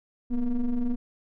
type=ring-modulated tone; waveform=triangle; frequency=116.54 Hz; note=A#2; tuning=in tune; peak=-18 dBFS; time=0.3-0.96 s; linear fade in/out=20 ms; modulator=128 Hz; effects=none